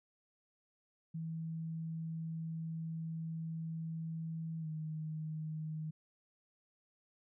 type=tone with pitch glide; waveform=sine; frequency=162.3 to 156.23 Hz; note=E3 to D#3; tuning=-27 to +7 cents; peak=-38 dBFS; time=1.14-5.91 s; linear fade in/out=10 ms; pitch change=-66 cents; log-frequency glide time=4.6-4.67 s; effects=none